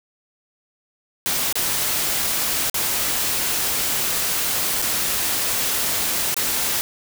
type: noise with dropouts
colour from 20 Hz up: white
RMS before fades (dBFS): -22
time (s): 1.26-6.81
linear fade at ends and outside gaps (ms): 0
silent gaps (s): 1.526-1.555 / 2.698-2.743 / 4.818-4.823 / 6.343-6.366
effects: none